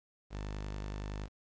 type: tone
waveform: sawtooth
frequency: 50.7 Hz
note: G#1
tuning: 41 cents flat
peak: -34 dBFS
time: 0.3-1.29 s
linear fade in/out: 50 ms
effects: resampled to 16000 Hz + 10-bit